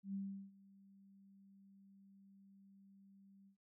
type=tone with ADSR envelope; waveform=sine; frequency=196 Hz; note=G3; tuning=in tune; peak=-39 dBFS; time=0.03-3.57 s; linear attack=110 ms; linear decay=370 ms; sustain=-23 dB; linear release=100 ms; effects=none